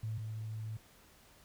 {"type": "tone pair in turn", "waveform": "sine", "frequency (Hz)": [110, 109.51], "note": ["A2", "A2"], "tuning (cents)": [0, -8], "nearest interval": "unison", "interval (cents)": 8, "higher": "first", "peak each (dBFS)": [-35, -38], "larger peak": "first", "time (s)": [[0.03, 0.18], [0.18, 0.77]], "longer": "second", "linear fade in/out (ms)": 5, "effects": ["pink hiss -62 dBFS RMS until 1.44 s"]}